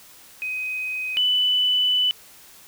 sine tone pair in turn, 2514 / 2990 Hz, D#7 / F#7, +17 / +17 cents, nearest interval minor third, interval 300 cents, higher second, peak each -25 / -17 dBFS, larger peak second, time 0.42-1.17 / 1.17-2.11 s, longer second, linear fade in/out 0 ms, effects white hiss -48 dBFS RMS until 2.67 s

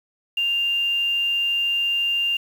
sine tone with quantisation, 2794 Hz, F7, in tune, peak -19 dBFS, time 0.37-2.37 s, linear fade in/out 5 ms, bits 7, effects none

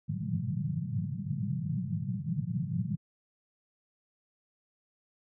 white band-pass noise, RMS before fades -33 dBFS, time 0.08-2.97 s, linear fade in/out 20 ms, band 100 to 200 Hz, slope 96 dB/octave, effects none

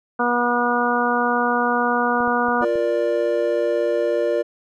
harmonic tone, 241.8 Hz, B3, 36 cents flat, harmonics 1 / 2 / 3 / 4 / 5 / 6, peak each -24 / -24 / -24 / -24 / -24 / -24 dBFS, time 0.19-2.65 s, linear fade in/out 10 ms
clicks, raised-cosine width 2 ms, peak -23 dBFS, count 5, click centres 2.205 / 2.277 / 2.485 / 2.611 / 2.756 s
triangle chord, Bb major, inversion second, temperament equal with one note detuned, 349.2 / 470.8 / 587.3 Hz, F4 / Bb4 / D5, 0 / +17 / 0 cents, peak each -22 / -20 / -19 dBFS, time 2.61-4.43 s, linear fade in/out 20 ms
effects none

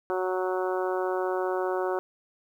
harmonic tone, 185 Hz, F#3, in tune, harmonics 2 / 3 / 4 / 5 / 6 / 7 / 8, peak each -28 / -32 / -34 / -36 / -38 / -39 / -40 dBFS, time 0.1-1.99 s, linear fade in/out 0 ms, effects 10-bit

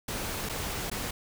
pink noise with dropouts, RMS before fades -34 dBFS, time 0.08-1.11 s, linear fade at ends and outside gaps 5 ms, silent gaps 0.49-0.494 / 0.9-0.914 s, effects none

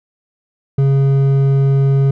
triangle tone with hard clipping, 137.2 Hz, C#3, 17 cents flat, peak -11 dBFS, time 0.78-2.11 s, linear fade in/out 5 ms, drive 10 dB, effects none

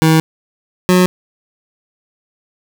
25% pulse tone pair in turn, 159.7 / 181.96 Hz, D#3 / F#3, +45 / -29 cents, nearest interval major second, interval 226 cents, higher second, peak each -4 dBFS, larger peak neither, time 0.02-0.2 / 0.89-1.06 s, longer first, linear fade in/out 0 ms, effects none

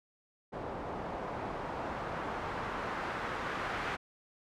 white noise with low-pass filter sweep, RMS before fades -38 dBFS, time 0.52-3.97 s, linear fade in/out 20 ms, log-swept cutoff 720 to 1600 Hz, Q 1.2, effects none

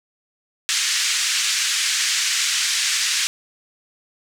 white band-pass noise, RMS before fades -21 dBFS, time 0.69-3.27 s, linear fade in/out 0 ms, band 1600 to 7400 Hz, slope 24 dB/octave, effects none

